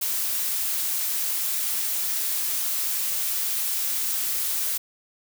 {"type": "noise", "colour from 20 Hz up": "blue", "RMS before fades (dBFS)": -26, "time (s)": [0.01, 4.78], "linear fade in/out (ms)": 10, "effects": []}